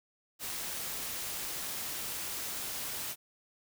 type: noise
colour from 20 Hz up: white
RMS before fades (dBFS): -38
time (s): 0.39-3.16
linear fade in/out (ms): 50
effects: none